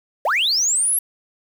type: linear sweep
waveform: sine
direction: up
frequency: 481.8 to 11480 Hz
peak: -14 dBFS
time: 0.25-0.99 s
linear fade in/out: 5 ms
effects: tanh soft clip ceiling -14 dBFS + 7-bit